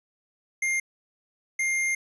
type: tone pair in turn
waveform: square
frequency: 2114 / 2114 Hz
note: C7 / C7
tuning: +17 / +17 cents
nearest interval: unison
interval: 0 cents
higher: neither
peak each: -24 dBFS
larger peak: neither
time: 0.62-0.8 / 1.59-1.95 s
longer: second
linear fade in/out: 5 ms
effects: resampled to 24000 Hz + 11-bit

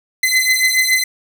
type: beating tone pair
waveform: sawtooth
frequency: 2036 / 2043.1 Hz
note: C7 / C7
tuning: -48 / -42 cents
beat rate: 7.1 Hz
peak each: -12 dBFS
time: 0.23-1.04 s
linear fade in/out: 5 ms
effects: none

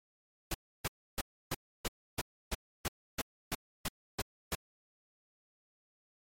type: noise bursts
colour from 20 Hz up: pink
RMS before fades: -34 dBFS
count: 13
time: 0.51-4.552 s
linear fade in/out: 5 ms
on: 34 ms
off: 300 ms
effects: MP3 64 kbps

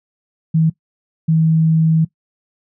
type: tone pair in turn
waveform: sine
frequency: 160.6 / 160.6 Hz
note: E3 / E3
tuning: -45 / -45 cents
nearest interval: unison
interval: 0 cents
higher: neither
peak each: -10 dBFS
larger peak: neither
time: 0.54-0.7 / 1.28-2.05 s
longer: second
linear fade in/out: 10 ms
effects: noise-tail reverb RT60 0.1 s tail -19 dB re dry

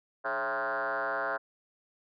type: tone with frequency modulation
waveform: sine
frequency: 1046.5 Hz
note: C6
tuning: in tune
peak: -28 dBFS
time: 0.24-1.38 s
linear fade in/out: 20 ms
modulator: 125 Hz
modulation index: 4.4
effects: tanh soft clip ceiling -24 dBFS

